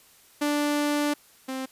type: tone pair in turn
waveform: sawtooth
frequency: 293.4 / 262.5 Hz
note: D4 / C4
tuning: -2 / +6 cents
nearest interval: major second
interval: 192 cents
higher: first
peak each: -19 / -26 dBFS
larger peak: first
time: 0.41-1.14 / 1.48-1.66 s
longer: first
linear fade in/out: 10 ms
effects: white hiss -56 dBFS RMS until 1.71 s + resampled to 32000 Hz